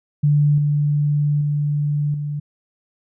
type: tone with level steps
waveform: sine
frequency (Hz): 146.83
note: D3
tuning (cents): 0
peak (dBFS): -12 / -15 / -17 / -22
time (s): 0.23-2.4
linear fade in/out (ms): 10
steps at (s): 0.58 / 1.41 / 2.14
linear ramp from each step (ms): 2
effects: none